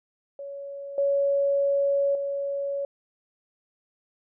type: tone with level steps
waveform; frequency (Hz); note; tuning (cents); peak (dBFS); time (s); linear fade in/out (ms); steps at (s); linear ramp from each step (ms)
sine; 560; C#5; +18; -34 / -20 / -26; 0.39-2.85; 2; 0.98 / 2.15; 2
effects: none